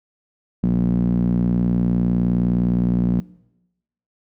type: tone with band-pass filter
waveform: sawtooth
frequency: 59.6 Hz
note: A#1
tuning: 39 cents sharp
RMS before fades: -18 dBFS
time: 0.63-3.2 s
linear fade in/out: 0 ms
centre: 200 Hz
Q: 5.3
effects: noise-tail reverb RT60 0.9 s tail -22 dB re dry